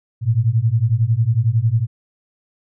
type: beating tone pair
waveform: sine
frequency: 108.2 / 119.2 Hz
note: A2 / A#2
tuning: -29 / +39 cents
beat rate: 11 Hz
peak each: -17 / -16 dBFS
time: 0.21-1.87 s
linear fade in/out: 50 ms
effects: none

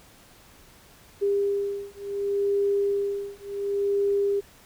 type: beating tone pair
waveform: sine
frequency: 401 / 401.69 Hz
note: G4 / G4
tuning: +39 / +42 cents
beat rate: 0.69 Hz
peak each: -26 / -26 dBFS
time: 1.21-4.41 s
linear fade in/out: 20 ms
effects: pink hiss -53 dBFS RMS until 4.65 s

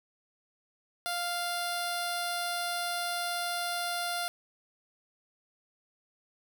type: tone with notch filter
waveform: 10% pulse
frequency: 698.5 Hz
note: F5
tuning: in tune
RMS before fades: -33 dBFS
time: 1.06-4.28 s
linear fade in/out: 0 ms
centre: 2400 Hz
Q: 1.4
effects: none

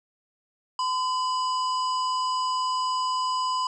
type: harmonic tone with a mistuned harmonic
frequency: 987.8 Hz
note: B5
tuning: in tune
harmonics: 1 / 3 / 5 / 7 / 8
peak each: -24 / -37 / -34 / -46 / -45 dBFS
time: 0.79-3.67 s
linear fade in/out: 2 ms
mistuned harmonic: 1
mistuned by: +53 cents
effects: none

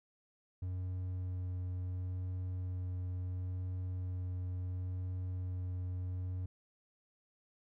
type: tone with vibrato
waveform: triangle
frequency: 91.3 Hz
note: F#2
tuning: 23 cents flat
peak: -34 dBFS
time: 0.62-6.46 s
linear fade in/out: 5 ms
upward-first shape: sine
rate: 0.72 Hz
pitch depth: 9 cents each way
effects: none

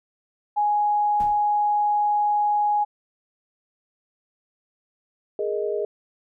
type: tone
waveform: sine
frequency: 832 Hz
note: G#5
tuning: 3 cents sharp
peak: -18 dBFS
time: 0.56-2.85 s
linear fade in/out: 20 ms
type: noise with exponential decay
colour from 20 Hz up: brown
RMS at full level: -29 dBFS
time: 1.2-1.46 s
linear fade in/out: 1 ms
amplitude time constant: 55 ms
type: chord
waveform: sine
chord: Ab suspended second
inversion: none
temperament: equal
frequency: 415.3 / 466.2 / 622.3 Hz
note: Ab4 / Bb4 / Eb5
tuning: 0 / 0 / 0 cents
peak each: -25 / -29 / -29 dBFS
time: 5.39-5.85 s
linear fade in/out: 2 ms
effects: none

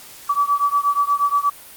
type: beating tone pair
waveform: sine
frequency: 1145 / 1153.4 Hz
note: D6 / D6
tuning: -44 / -32 cents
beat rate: 8.4 Hz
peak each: -18 / -19 dBFS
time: 0.29-1.5 s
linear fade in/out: 10 ms
effects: white hiss -41 dBFS RMS until 1.76 s + Opus 48 kbps

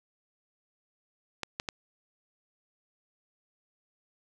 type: clicks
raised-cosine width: 0.2 ms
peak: -15 dBFS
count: 3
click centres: 1.433 / 1.599 / 1.688 s
effects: none

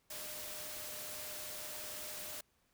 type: tone in noise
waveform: sine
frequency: 608 Hz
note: D#5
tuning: 40 cents flat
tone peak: -54 dBFS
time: 0.1-2.41 s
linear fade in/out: 5 ms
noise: white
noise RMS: -45 dBFS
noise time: 0.1-2.41 s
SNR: -12 dB
effects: pink hiss -75 dBFS RMS until 2.73 s

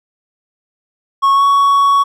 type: tone with pitch glide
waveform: triangle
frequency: 1100 to 1117.9 Hz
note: C#6 to C#6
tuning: -14 to +14 cents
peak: -6 dBFS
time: 1.22-2.04 s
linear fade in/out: 20 ms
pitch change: +28 cents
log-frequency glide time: 1.33-1.44 s
effects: none

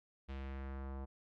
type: tone with low-pass filter sweep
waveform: square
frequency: 67.4 Hz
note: C#2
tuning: 48 cents flat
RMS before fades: -44 dBFS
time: 0.28-1.06 s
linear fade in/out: 20 ms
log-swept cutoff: 3200 to 930 Hz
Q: 1.4
effects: none

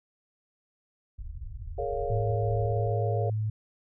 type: low-pass noise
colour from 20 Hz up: pink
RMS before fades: -38 dBFS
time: 1.18-2.91 s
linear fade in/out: 10 ms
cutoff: 110 Hz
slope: 48 dB/octave
type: chord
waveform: sine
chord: Bb minor seventh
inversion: third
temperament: just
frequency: 419.5 / 466.2 / 559.4 / 699.2 Hz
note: Ab4 / Bb4 / Db5 / F5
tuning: +17 / 0 / +16 / +2 cents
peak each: -34 dBFS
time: 1.78-3.3 s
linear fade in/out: 5 ms
type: tone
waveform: sine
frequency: 107.8 Hz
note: A2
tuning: 35 cents flat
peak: -26 dBFS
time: 2.1-3.5 s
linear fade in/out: 5 ms
effects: none

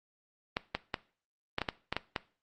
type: clicks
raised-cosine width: 0.3 ms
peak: -14 dBFS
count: 9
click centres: 0.569 / 0.75 / 0.942 / 1.584 / 1.617 / 1.688 / 1.926 / 1.966 / 2.162 s
effects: noise-tail reverb RT60 0.4 s tail -18 dB re dry + Opus 32 kbps

